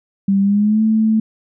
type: tone with pitch glide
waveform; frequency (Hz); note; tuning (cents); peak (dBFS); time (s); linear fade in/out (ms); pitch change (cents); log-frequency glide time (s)
sine; 196.6 to 219.4; G3 to A3; +5 to -5; -11; 0.28-1.2; 5; +190; 0.41-0.82
effects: none